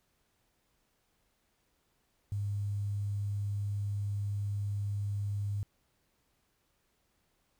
sine tone with quantisation, 101.5 Hz, G#2, 39 cents flat, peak -31 dBFS, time 2.32-5.63 s, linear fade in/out 0 ms, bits 10, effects pink hiss -75 dBFS RMS until 7.59 s

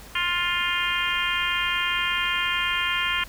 harmonic tone, 351.4 Hz, F4, 11 cents sharp, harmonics 3 / 4 / 5 / 6 / 7 / 8 / 9, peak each -30 / -30 / -30 / -30 / -30 / -30 / -30 dBFS, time 0.15-3.24 s, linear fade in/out 5 ms, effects added 50 Hz sine -45 dBFS peak until 3.28 s + pink hiss -45 dBFS RMS until 3.28 s

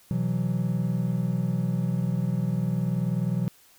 triangle chord, B suspended fourth, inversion none, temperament equal with one note detuned, 125.56 / 164.81 / 185 Hz, B2 / E3 / F#3, +29 / 0 / 0 cents, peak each -26 dBFS, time 0.11-3.48 s, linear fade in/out 0 ms, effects white hiss -57 dBFS RMS until 3.78 s

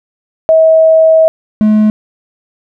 sine / triangle tone pair in turn, 642 / 213.8 Hz, E5 / A3, -46 / -49 cents, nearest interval octave + perfect fifth, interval 1903 cents, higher first, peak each -3 dBFS, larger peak neither, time 0.49-1.28 / 1.61-1.9 s, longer first, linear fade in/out 0 ms, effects none

